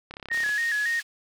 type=click train; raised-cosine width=0.3 ms; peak=-22 dBFS; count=14; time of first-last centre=0.11-0.492 s; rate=34 Hz
type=tone with vibrato; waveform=sine; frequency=1771 Hz; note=A6; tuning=11 cents sharp; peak=-23 dBFS; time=0.3-1.01 s; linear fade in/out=20 ms; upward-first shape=square; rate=3.6 Hz; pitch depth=81 cents each way
type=band-pass noise; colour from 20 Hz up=white; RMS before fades=-40 dBFS; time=0.32-1.03 s; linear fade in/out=20 ms; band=1900 to 5400 Hz; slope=12 dB/octave
effects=none